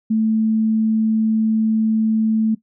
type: tone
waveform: sine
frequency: 220 Hz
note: A3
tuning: in tune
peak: -14 dBFS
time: 0.1-2.55 s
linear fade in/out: 10 ms
effects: noise-tail reverb RT60 0.1 s tail -17 dB re dry